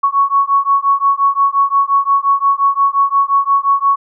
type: beating tone pair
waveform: sine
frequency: 1108.7 / 1114.4 Hz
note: C#6 / C#6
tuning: 0 / +9 cents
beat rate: 5.7 Hz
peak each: -13 dBFS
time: 0.03-3.96 s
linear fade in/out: 10 ms
effects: none